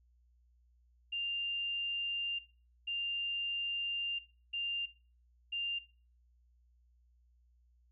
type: tone bursts at uneven times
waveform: sine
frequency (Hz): 2794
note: F7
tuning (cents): 0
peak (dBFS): -34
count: 4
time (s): 1.12-2.39 / 2.87-4.19 / 4.53-4.86 / 5.52-5.79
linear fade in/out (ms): 10
effects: noise-tail reverb RT60 0.4 s tail -18 dB re dry + added 60 Hz sine -65 dBFS peak until 7.91 s